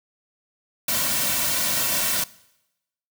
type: noise with comb filter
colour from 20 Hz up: white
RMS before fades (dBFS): -23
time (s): 0.88-2.24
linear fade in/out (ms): 5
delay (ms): 2.4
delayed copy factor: -0.65
effects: noise-tail reverb RT60 0.9 s tail -21 dB re dry